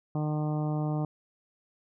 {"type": "harmonic tone", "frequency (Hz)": 151.7, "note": "D#3", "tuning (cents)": -44, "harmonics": [1, 2, 3, 4, 5, 6, 7, 8], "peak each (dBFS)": [-28, -34, -42, -40, -40, -47, -47, -50], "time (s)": [0.15, 1.05], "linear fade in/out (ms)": 2, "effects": []}